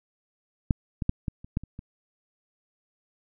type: clicks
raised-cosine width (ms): 5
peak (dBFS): -8 / -16 / -10 / -16 / -30 / -13 / -28 / -26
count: 8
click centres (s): 0.708 / 1.022 / 1.094 / 1.282 / 1.445 / 1.571 / 1.636 / 1.791
effects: none